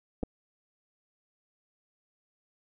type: clicks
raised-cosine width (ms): 2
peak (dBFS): -22 / -18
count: 2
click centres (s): 0.23 / 0.234
effects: none